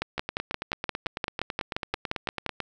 two click trains, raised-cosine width 0.3 ms, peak -14 / -11 dBFS, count 23 / 15, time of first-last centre 0.18-2.603 / 0.02-2.463 s, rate 9.08 / 5.73 Hz, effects none

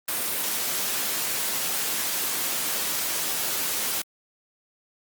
white noise, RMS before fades -27 dBFS, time 0.08-4.02 s, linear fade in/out 5 ms, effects high-pass 150 Hz 12 dB/octave + Opus 32 kbps

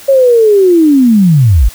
sine linear sweep, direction down, 554.4 to 43.65 Hz, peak -3 dBFS, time 0.08-1.69 s, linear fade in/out 10 ms, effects white hiss -33 dBFS RMS until 1.74 s

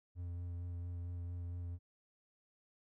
triangle tone with vibrato, 87.31 Hz, F2, in tune, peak -38 dBFS, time 0.15-1.79 s, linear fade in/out 50 ms, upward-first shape sine, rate 4.4 Hz, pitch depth 17 cents each way, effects none

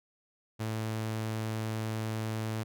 sawtooth tone, 110 Hz, A2, in tune, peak -28 dBFS, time 0.59-2.64 s, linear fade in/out 20 ms, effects none

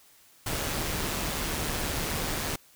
pink noise with amplitude modulation, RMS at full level -29 dBFS, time 0.46-2.56 s, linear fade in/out 5 ms, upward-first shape sine, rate 153 Hz, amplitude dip 40%, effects white hiss -58 dBFS RMS until 2.75 s

